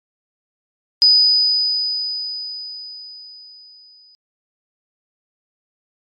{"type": "tone with exponential decay", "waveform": "sine", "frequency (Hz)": 4978, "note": "D#8", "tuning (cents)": 0, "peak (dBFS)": -7, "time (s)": [1.02, 4.15], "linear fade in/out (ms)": 0, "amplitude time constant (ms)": 680, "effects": ["MP3 96 kbps"]}